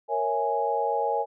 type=chord; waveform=sine; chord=A# half-diminished seventh; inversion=none; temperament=equal; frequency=466.2 / 554.4 / 659.3 / 830.6 Hz; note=A#4 / C#5 / E5 / G#5; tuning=0 / 0 / 0 / 0 cents; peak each=-29 / -30 / -32 / -26 dBFS; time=0.08-1.26 s; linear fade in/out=50 ms; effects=none